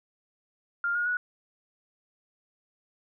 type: tone with pitch steps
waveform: sine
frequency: 1400 / 1432.7 / 1466.2 Hz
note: F6 / F6 / F#6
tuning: +4 / +44 / -16 cents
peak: -25 dBFS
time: 0.84-1.17 s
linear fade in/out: 2 ms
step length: 110 ms
effects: none